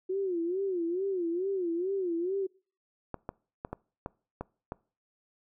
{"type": "tone with vibrato", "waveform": "sine", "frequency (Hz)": 362.6, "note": "F#4", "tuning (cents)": -35, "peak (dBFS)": -28, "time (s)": [0.09, 2.47], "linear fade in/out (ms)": 10, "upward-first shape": "sine", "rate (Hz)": 2.3, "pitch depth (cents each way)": 150}
{"type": "clicks", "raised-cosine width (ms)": 1, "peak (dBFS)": -21, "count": 7, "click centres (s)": [3.143, 3.291, 3.649, 3.73, 4.061, 4.41, 4.721]}
{"effects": ["noise-tail reverb RT60 0.4 s tail -24 dB re dry"]}